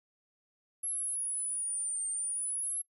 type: linear two-way sweep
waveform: sine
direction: down then up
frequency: 11175 to 8720 to 11175 Hz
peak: -30 dBFS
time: 0.83-2.82 s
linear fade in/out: 10 ms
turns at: 2.08 s
effects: noise-tail reverb RT60 0.1 s tail -26 dB re dry + tanh soft clip ceiling -30 dBFS